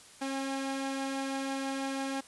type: tone pair together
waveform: sawtooth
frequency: 270.3 / 817 Hz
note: C#4 / G#5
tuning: -44 / -29 cents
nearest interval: octave + perfect fifth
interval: 1915 cents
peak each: -29 / -37 dBFS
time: 0.21-2.21 s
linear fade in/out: 10 ms
effects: white hiss -54 dBFS RMS until 2.27 s + resampled to 24000 Hz